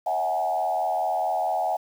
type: tone with frequency modulation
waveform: sine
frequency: 740 Hz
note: F#5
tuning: in tune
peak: -22 dBFS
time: 0.06-1.77 s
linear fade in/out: 10 ms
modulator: 84.5 Hz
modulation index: 1.2
effects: 8-bit